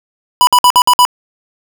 square tone bursts, 987.8 Hz, B5, in tune, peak -5 dBFS, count 6, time 0.41-1.051 s, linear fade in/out 0 ms, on 61 ms, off 55 ms, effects none

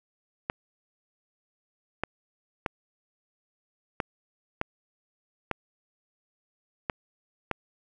clicks, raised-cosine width 0.5 ms, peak -12 dBFS, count 8, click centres 0.499 / 2.036 / 2.662 / 4.002 / 4.614 / 5.513 / 6.898 / 7.513 s, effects none

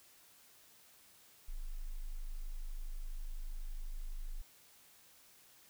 sine tone, 26.04 Hz, G#0, 6 cents sharp, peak -38 dBFS, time 1.48-4.42 s, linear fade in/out 10 ms, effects white hiss -63 dBFS RMS until 5.69 s

